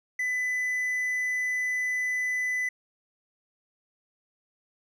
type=tone; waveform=triangle; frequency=2000 Hz; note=B6; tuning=21 cents sharp; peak=-24 dBFS; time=0.19-2.69 s; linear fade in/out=5 ms; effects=none